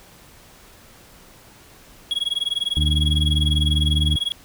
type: tone with tremolo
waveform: triangle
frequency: 3322 Hz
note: G#7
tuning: in tune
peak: -16 dBFS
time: 2.11-4.32 s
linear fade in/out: 0 ms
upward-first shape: sine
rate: 20 Hz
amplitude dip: 100%
type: harmonic tone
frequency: 75.1 Hz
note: D2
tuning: 39 cents sharp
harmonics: 1 / 2 / 3 / 4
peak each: -18 / -24 / -32 / -33 dBFS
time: 2.77-4.16 s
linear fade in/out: 0 ms
effects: pink hiss -48 dBFS RMS until 4.44 s